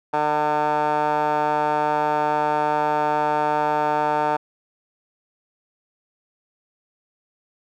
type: tone with band-pass filter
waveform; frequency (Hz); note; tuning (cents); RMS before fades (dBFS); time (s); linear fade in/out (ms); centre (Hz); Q
15% pulse; 150.2; D3; +39; -21; 0.13-4.37; 10; 920; 9.7
effects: none